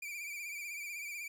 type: tone with vibrato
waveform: 45% pulse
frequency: 2349 Hz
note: D7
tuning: in tune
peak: -40 dBFS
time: 0.02-1.28 s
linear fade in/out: 5 ms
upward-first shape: sine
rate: 16 Hz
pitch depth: 62 cents each way
effects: 13-bit